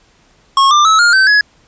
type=tone with pitch steps; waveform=square; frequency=1091 / 1189.7 / 1297.4 / 1414.9 / 1542.9 / 1682.6 Hz; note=C#6 / D6 / E6 / F6 / G6 / G#6; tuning=-28 / +22 / -28 / +22 / -28 / +22 cents; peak=-7 dBFS; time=0.57-1.41 s; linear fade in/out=2 ms; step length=140 ms; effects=pink hiss -51 dBFS RMS until 1.67 s + resampled to 16000 Hz